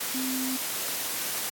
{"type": "tone in noise", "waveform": "sine", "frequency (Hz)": 260, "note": "C4", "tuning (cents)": -11, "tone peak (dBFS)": -29, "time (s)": [0.14, 0.57], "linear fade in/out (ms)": 10, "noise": "white", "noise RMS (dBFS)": -31, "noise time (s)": [0, 1.5], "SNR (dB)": -1, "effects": ["high-pass 150 Hz 12 dB/octave", "AAC 64 kbps"]}